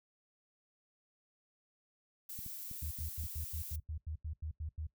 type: noise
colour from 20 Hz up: violet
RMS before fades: -45 dBFS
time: 2.29-3.76 s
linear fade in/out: 5 ms
type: clicks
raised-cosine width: 5 ms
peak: -37 dBFS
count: 6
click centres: 2.39 / 2.463 / 2.713 / 2.832 / 2.988 / 3.238 s
type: tone bursts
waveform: sine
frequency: 77.78 Hz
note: D#2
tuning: in tune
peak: -38 dBFS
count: 12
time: 2.82-4.868 s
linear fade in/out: 5 ms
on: 90 ms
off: 88 ms
effects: noise-tail reverb RT60 0.1 s tail -17 dB re dry